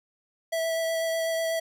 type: tone with vibrato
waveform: square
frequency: 655 Hz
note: E5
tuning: 11 cents flat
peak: -26 dBFS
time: 0.52-1.6 s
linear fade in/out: 10 ms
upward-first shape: sine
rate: 8.1 Hz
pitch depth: 10 cents each way
effects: none